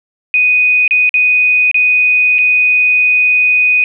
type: tone with dropouts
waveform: sine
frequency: 2489 Hz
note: D#7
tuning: in tune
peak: -7 dBFS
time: 0.34-3.84 s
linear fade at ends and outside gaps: 1 ms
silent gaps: 0.878-0.909 / 1.093-1.141 / 1.714-1.744 / 2.384-2.388 s
effects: none